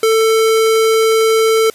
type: tone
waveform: square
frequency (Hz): 444.5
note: A4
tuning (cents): +18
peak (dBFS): -10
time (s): 0.03-1.7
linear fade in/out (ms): 2
effects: white hiss -42 dBFS RMS until 1.74 s + resampled to 32000 Hz